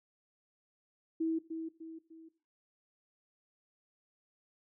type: tone with echo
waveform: sine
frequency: 324.3 Hz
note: E4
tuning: 28 cents flat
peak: -29 dBFS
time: 1.2-1.39 s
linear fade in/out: 10 ms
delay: 300 ms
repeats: 3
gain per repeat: -7 dB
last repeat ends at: 2.29 s
effects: noise-tail reverb RT60 0.4 s tail -17 dB re dry